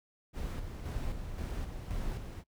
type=noise with tremolo; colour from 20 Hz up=brown; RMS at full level=-36 dBFS; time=0.33-2.44 s; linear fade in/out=50 ms; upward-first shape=square; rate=1.9 Hz; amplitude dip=45%; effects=noise-tail reverb RT60 0.1 s tail -25 dB re dry